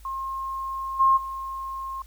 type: tone with level steps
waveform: sine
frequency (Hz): 1069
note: C6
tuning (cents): +37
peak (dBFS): -28 / -15 / -30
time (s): 0.05-2.02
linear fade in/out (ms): 2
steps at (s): 0.99 / 1.16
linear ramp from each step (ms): 20
effects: added 52 Hz sine -45 dBFS peak until 2.06 s + white hiss -57 dBFS RMS until 2.06 s